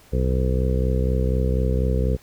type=harmonic tone; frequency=64.1 Hz; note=C2; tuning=35 cents flat; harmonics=1 / 2 / 3 / 4 / 5 / 6 / 7 / 8; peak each=-20 / -25 / -28 / -34 / -37 / -34 / -29 / -31 dBFS; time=0.12-2.17 s; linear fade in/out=20 ms; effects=pink hiss -52 dBFS RMS until 2.22 s